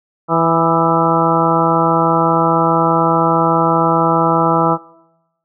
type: harmonic tone with a mistuned harmonic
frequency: 164.81 Hz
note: E3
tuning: in tune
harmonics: 1 / 2 / 3 / 4 / 5 / 6 / 7 / 8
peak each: -19 / -19 / -19 / -19 / -19 / -19 / -19 / -19 dBFS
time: 0.28-4.78 s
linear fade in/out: 50 ms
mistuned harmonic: 7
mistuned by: +57 cents
effects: noise-tail reverb RT60 1.0 s tail -23 dB re dry

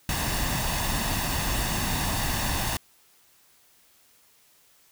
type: noise with comb filter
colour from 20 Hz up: pink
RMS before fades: -27 dBFS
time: 0.09-2.77 s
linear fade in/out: 2 ms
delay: 1.1 ms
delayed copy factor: +0.55
effects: white hiss -60 dBFS RMS until 4.91 s

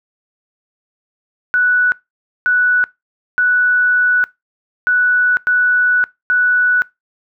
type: tone bursts at uneven times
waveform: sine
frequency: 1479 Hz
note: F#6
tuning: 1 cent flat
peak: -10 dBFS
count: 6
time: 1.54-1.92 / 2.46-2.84 / 3.38-4.24 / 4.87-5.37 / 5.47-6.04 / 6.3-6.82 s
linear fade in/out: 0 ms
effects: noise-tail reverb RT60 0.2 s tail -22 dB re dry

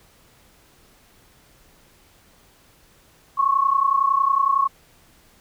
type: tone pair together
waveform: sine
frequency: 1077.8 / 1108.7 Hz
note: C#6 / C#6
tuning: -49 / 0 cents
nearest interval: unison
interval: 49 cents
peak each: -20 / -18 dBFS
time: 3.37-4.68 s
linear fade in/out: 20 ms
effects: pink hiss -55 dBFS RMS until 5.4 s

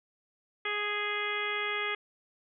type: harmonic tone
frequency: 415.3 Hz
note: G#4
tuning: in tune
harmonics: 1 / 2 / 3 / 4 / 5 / 6 / 7 / 8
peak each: -38 / -44 / -37 / -38 / -34 / -39 / -44 / -40 dBFS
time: 0.65-1.95 s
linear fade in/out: 5 ms
effects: none

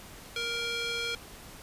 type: tone with band-pass filter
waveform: square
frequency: 468.5 Hz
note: A#4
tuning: 9 cents sharp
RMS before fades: -33 dBFS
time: 0.36-1.15 s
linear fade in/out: 2 ms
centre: 3200 Hz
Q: 1.5
effects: pink hiss -48 dBFS RMS until 1.62 s + resampled to 32000 Hz

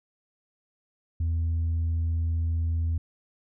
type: tone with tanh clipping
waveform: sine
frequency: 82.41 Hz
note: E2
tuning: in tune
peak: -24 dBFS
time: 1.2-2.98 s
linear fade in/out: 5 ms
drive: 1 dB
effects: none

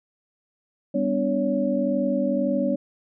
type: tone cluster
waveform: sine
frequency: 198.9 / 250.5 / 292.4 / 563 Hz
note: G3 / B3 / D4 / C#5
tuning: +25 / +25 / -7 / +27 cents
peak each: -27 / -25 / -27 / -25 dBFS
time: 0.94-2.76 s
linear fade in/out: 10 ms
effects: none

